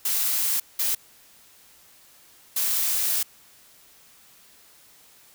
blue noise bursts at uneven times, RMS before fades -24 dBFS, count 3, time 0.05-0.6 / 0.79-0.95 / 2.56-3.23 s, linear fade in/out 5 ms, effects white hiss -54 dBFS RMS until 5.34 s

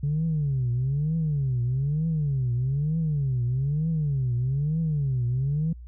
sine tone with vibrato, 140.3 Hz, C#3, 21 cents sharp, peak -21 dBFS, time 0.03-5.73 s, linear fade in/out 5 ms, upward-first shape triangle, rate 1.1 Hz, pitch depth 290 cents each way, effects tanh soft clip ceiling -19 dBFS + added 60 Hz sine -39 dBFS peak until 5.87 s

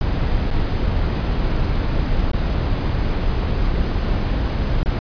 brown noise with dropouts, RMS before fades -19 dBFS, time 0.01-4.99 s, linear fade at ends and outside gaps 1 ms, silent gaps 0.505-0.511 / 2.316-2.333 / 4.831-4.859 s, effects resampled to 11025 Hz

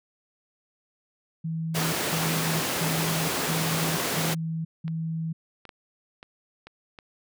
sine tone bursts, 162.2 Hz, E3, 28 cents flat, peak -27 dBFS, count 6, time 1.44-5.33 s, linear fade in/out 10 ms, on 490 ms, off 190 ms
pink high-pass noise, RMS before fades -28 dBFS, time 1.74-4.35 s, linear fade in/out 20 ms, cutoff 190 Hz, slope 12 dB/octave
clicks, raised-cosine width 0.3 ms, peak -27 dBFS, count 9, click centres 3.889 / 3.977 / 4.239 / 4.88 / 5.653 / 5.692 / 6.229 / 6.67 / 6.988 s
effects none

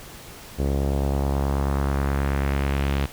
sawtooth tone with low-pass filter sweep, 69.3 Hz, C#2, in tune, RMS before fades -23 dBFS, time 0.58-3.07 s, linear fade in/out 20 ms, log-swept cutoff 490 to 3400 Hz, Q 1.5, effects pink hiss -42 dBFS RMS until 3.12 s

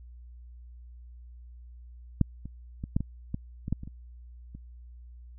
clicks, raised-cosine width 5 ms, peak -9 / -27 / -22 / -12 / -19 / -18 / -21 / -14 / -27 / -29 / -30 dBFS, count 11, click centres 2.213 / 2.456 / 2.839 / 2.965 / 3.006 / 3.344 / 3.681 / 3.726 / 3.834 / 3.875 / 4.55 s, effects added 60 Hz sine -45 dBFS peak until 5.38 s

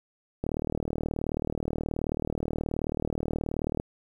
click train, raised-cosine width 2 ms, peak -16 dBFS, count 131, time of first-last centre 0.44-3.799 s, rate 38.7 Hz, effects 9-bit

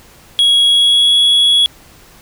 triangle tone with pitch glide, 3322 to 3357 Hz, G#7 to G#7, 0 to +18 cents, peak -6 dBFS, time 0.39-1.66 s, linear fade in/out 0 ms, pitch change +18 cents, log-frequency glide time 0.65-1.17 s, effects pink hiss -43 dBFS RMS until 2.21 s

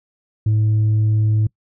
sine tone with tanh clipping, 107.8 Hz, A2, 35 cents flat, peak -14 dBFS, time 0.46-1.47 s, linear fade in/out 5 ms, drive 2 dB, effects noise-tail reverb RT60 0.1 s tail -25 dB re dry

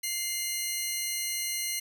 10% pulse tone pair together, 2093 / 2882 Hz, C7 / F#7, 0 / -46 cents, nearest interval tritone, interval 554 cents, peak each -22 / -27 dBFS, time 0.03-1.8 s, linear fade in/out 10 ms, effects none

